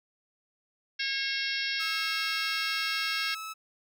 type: harmonic tone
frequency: 544 Hz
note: C#5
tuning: 33 cents flat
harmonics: 3 / 4 / 5 / 6 / 7 / 8 / 9 / 10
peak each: -35 / -35 / -37 / -38 / -38 / -39 / -40 / -37 dBFS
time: 0.99-3.35 s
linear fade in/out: 10 ms
type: tone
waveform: sawtooth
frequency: 1300 Hz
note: E6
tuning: 24 cents flat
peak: -33 dBFS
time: 1.79-3.54 s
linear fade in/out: 20 ms
effects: none